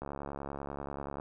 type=click train; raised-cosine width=1 ms; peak=-25 dBFS; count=84; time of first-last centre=0.02-1.199 s; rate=70.4 Hz; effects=none